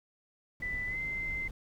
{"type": "noise", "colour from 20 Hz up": "brown", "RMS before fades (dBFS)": -43, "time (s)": [0.6, 1.51], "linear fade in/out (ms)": 2}
{"type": "tone with pitch glide", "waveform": "sine", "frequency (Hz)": [1992, 2074], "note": ["B6", "C7"], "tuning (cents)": [14, -16], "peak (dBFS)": -33, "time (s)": [0.62, 1.48], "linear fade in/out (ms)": 5, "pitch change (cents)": 70, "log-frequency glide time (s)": [0.87, 0.98]}
{"effects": []}